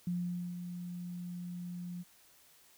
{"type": "tone with ADSR envelope", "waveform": "sine", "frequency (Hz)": 176.5, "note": "F3", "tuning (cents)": 19, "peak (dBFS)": -31, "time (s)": [0.07, 2.04], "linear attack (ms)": 3, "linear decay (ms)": 480, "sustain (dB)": -8, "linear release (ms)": 31, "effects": ["white hiss -63 dBFS RMS until 2.77 s"]}